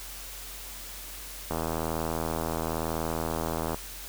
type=click train; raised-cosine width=1 ms; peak=-16 dBFS; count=182; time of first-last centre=1.51-3.745 s; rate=81 Hz; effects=added 46 Hz sine -45 dBFS peak until 4.08 s + white hiss -42 dBFS RMS until 4.08 s